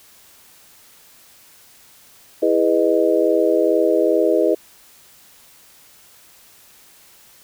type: chord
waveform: sine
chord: E major seventh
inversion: none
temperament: just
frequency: 329.6 / 412 / 494.4 / 618.1 Hz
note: E4 / G#4 / B4 / D#5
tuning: 0 / -14 / +2 / -12 cents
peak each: -19 dBFS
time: 2.42-4.55 s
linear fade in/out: 10 ms
effects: white hiss -49 dBFS RMS until 7.43 s